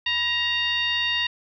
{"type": "tone with frequency modulation", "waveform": "sine", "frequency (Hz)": 2794, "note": "F7", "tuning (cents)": 0, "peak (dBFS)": -21, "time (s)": [0.06, 1.27], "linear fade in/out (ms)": 5, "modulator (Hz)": 904, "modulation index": 1.3, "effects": []}